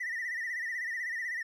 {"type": "tone with vibrato", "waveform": "triangle", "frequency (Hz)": 1900, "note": "A#6", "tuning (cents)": 33, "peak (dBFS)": -30, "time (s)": [0, 1.43], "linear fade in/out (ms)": 10, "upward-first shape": "sine", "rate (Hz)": 16, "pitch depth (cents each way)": 97, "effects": ["tanh soft clip ceiling -28 dBFS"]}